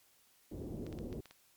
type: low-pass noise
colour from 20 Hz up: white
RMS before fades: -43 dBFS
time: 0.51-1.21 s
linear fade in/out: 10 ms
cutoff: 410 Hz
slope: 24 dB/octave
type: clicks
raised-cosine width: 0.2 ms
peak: -35 dBFS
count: 6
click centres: 0.866 / 0.927 / 0.988 / 1.128 / 1.257 / 1.31 s
effects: white hiss -68 dBFS RMS until 1.56 s + MP3 96 kbps